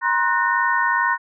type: tone cluster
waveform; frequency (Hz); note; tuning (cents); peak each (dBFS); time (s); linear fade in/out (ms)
sine; 954 / 1056 / 1483 / 1832; A#5 / C6 / F#6 / A#6; +40 / +16 / +4 / -31; -22; 0.01-1.18; 50
effects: none